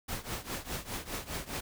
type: noise with tremolo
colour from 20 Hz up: pink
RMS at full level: -35 dBFS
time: 0.08-1.61 s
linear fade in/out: 10 ms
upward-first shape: triangle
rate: 4.9 Hz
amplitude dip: 90%
effects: none